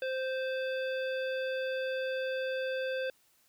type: harmonic tone with a mistuned harmonic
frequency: 522 Hz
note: C5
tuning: 4 cents flat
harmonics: 1 / 3 / 5 / 7 / 9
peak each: -32 / -39 / -44 / -47 / -53 dBFS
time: 0.02-3.1 s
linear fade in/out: 2 ms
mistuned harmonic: 7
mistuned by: -67 cents
effects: white hiss -68 dBFS RMS until 3.48 s